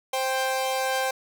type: tone pair together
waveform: sawtooth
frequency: 525 / 786.6 Hz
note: C5 / G5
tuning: +6 / +6 cents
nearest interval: perfect fifth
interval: 700 cents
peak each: -23 dBFS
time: 0.13-1.11 s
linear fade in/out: 5 ms
effects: none